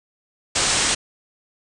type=low-pass noise; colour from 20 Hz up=white; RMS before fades=-20 dBFS; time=0.55-0.95 s; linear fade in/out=10 ms; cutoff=9000 Hz; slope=96 dB/octave; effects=none